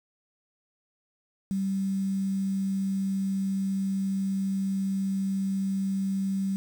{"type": "tone with quantisation", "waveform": "sine", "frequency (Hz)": 193.9, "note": "G3", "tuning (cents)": -19, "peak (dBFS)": -25, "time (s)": [1.51, 6.56], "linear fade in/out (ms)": 0, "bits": 8, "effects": []}